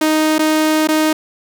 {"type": "tone with dropouts", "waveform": "sawtooth", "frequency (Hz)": 311.1, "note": "D#4", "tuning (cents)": 0, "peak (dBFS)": -8, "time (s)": [0.01, 1.13], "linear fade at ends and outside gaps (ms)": 5, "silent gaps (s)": [[0.383, 0.391], [0.874, 0.886]], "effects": []}